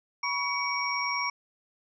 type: tone cluster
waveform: sine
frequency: 972 / 1121 / 2260 / 5570 Hz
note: B5 / C#6 / C#7 / F8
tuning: -28 / +19 / +33 / -5 cents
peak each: -33 / -33 / -31 / -34 dBFS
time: 0.23-1.3 s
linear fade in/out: 5 ms
effects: none